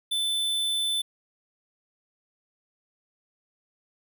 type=tone; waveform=square; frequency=3520 Hz; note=A7; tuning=in tune; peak=-25 dBFS; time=0.11-1.02 s; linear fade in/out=10 ms; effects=none